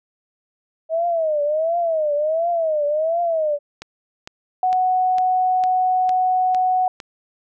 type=tone with vibrato; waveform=sine; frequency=635 Hz; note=D#5; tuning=35 cents sharp; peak=-17 dBFS; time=0.89-3.59 s; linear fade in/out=50 ms; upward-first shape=triangle; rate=1.4 Hz; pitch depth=170 cents each way
type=click train; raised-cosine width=0.2 ms; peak=-16 dBFS; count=8; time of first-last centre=3.82-7.002 s; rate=2.2 Hz
type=tone; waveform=sine; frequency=740 Hz; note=F#5; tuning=in tune; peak=-15 dBFS; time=4.63-6.88 s; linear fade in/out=2 ms
effects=none